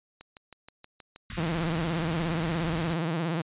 click train, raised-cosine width 0.2 ms, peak -28 dBFS, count 11, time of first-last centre 0.21-1.795 s, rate 6.31 Hz
pink band-stop noise, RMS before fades -38 dBFS, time 1.3-2.94 s, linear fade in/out 2 ms, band 270 to 1100 Hz, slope 96 dB/octave
sawtooth tone with vibrato, 164.7 Hz, E3, 1 cent flat, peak -23 dBFS, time 1.37-3.42 s, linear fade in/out 10 ms, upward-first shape sine, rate 17 Hz, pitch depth 110 cents each way
effects resampled to 8000 Hz

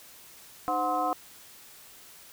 sine tone cluster, 305 / 515 / 733 / 1046 / 1283 Hz, D#4 / C5 / F#5 / C6 / E6, -34 / -28 / -16 / -1 / -47 cents, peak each -35 / -36 / -28 / -31 / -33 dBFS, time 0.68-1.13 s, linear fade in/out 0 ms, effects white hiss -51 dBFS RMS until 2.32 s

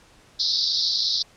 white band-pass noise, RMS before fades -23 dBFS, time 0.39-1.23 s, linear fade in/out 10 ms, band 3700 to 5300 Hz, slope 96 dB/octave, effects pink hiss -54 dBFS RMS until 1.36 s + low-pass 8000 Hz 12 dB/octave

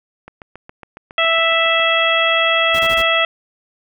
click train, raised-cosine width 0.5 ms, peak -20 dBFS, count 12, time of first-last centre 0.28-1.799 s, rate 7.24 Hz
harmonic tone, 659.3 Hz, E5, in tune, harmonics 1 / 2 / 3 / 4 / 5, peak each -19 / -19 / -19 / -19 / -19 dBFS, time 1.18-3.25 s, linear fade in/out 2 ms
pink noise bursts, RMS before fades -29 dBFS, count 4, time 2.74-3.021 s, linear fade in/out 5 ms, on 53 ms, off 23 ms
effects none

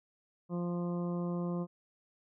harmonic tone, 174.61 Hz, F3, in tune, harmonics 1 / 2 / 3 / 4 / 5 / 6 / 7, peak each -33 / -40 / -43 / -50 / -56 / -48 / -55 dBFS, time 0.49-1.67 s, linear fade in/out 50 ms, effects none

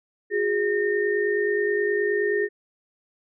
sine tone cluster, 362.2 / 411.7 / 1830 Hz, F#4 / G#4 / A#6, -37 / -15 / -32 cents, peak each -28 / -22 / -27 dBFS, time 0.3-2.49 s, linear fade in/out 50 ms, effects none

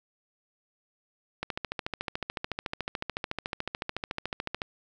click train, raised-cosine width 0.3 ms, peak -15 dBFS, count 45, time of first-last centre 1.43-4.618 s, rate 13.8 Hz, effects none

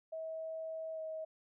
sine tone with pitch glide, 643 to 635.2 Hz, E5 to D#5, -43 to +36 cents, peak -39 dBFS, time 0.12-1.25 s, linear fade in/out 10 ms, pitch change -21 cents, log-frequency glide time 0.93-1 s, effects none

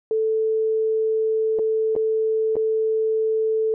sine tone with dropouts, 440 Hz, A4, in tune, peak -18 dBFS, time 0.11-3.74 s, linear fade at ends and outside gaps 1 ms, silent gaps 1.588-1.593 / 1.953-1.963 / 2.556-2.566 s, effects none

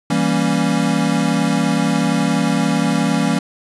square chord, E diminished seventh, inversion none, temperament equal, 164.81 / 196 / 233.1 / 277.2 Hz, E3 / G3 / Bb3 / Db4, 0 / 0 / 0 / 0 cents, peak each -21 dBFS, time 0.1-3.39 s, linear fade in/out 5 ms, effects resampled to 24000 Hz + 8-bit

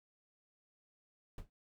brown noise with exponential decay, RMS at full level -38 dBFS, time 1.38-1.5 s, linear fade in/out 2 ms, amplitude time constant 24 ms, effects none

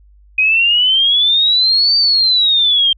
sine exponential two-way sweep, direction up then down, 2499 to 4639 to 3159 Hz, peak -9 dBFS, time 0.38-2.93 s, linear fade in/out 5 ms, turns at 1.97 s, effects added 50 Hz sine -43 dBFS peak until 2.97 s

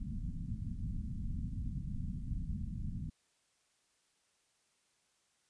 pink low-pass noise, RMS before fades -39 dBFS, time 0-3.1 s, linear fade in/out 10 ms, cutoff 230 Hz, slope 48 dB/octave, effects white hiss -75 dBFS RMS until 5.49 s + resampled to 22050 Hz

